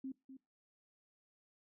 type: tone with echo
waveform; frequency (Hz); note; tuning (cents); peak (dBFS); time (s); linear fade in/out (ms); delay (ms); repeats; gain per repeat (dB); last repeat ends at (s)
sine; 265.5; C4; +25; -40; 0.04-0.12; 5; 250; 1; -10; 0.37
effects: noise-tail reverb RT60 0.2 s tail -20 dB re dry